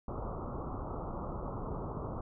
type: low-pass noise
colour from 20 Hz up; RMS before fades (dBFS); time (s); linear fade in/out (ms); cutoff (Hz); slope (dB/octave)
pink; -39; 0.08-2.21; 2; 1300; 96
effects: none